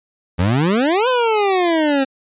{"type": "exponential two-way sweep", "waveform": "25% pulse", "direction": "up then down", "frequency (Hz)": [82.41, 519, 264], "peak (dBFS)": -10, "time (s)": [0.38, 2.05], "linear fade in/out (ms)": 20, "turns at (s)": 1.08, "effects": ["resampled to 8000 Hz"]}